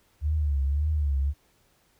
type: tone with vibrato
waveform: sine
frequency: 72.6 Hz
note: D2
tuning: 19 cents flat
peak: -22 dBFS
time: 0.21-1.34 s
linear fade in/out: 50 ms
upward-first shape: triangle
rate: 1.8 Hz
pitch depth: 130 cents each way
effects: pink hiss -65 dBFS RMS until 1.99 s